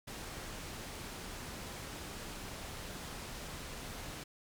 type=low-pass noise; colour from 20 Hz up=pink; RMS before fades=-45 dBFS; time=0.07-4.24 s; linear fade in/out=10 ms; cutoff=11000 Hz; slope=12 dB/octave; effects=none